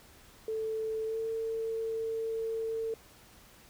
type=tone with pitch glide; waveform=sine; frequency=440.6 to 449.3 Hz; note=A4 to A4; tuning=+2 to +36 cents; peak=-31 dBFS; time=0.48-2.94 s; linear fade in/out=2 ms; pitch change=+34 cents; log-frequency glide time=1.06-1.19 s; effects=pink hiss -57 dBFS RMS until 3.69 s